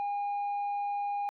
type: tone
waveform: sine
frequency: 813 Hz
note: G#5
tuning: 37 cents flat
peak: -27 dBFS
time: 0-1.29 s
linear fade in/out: 0 ms
effects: tanh soft clip ceiling -29 dBFS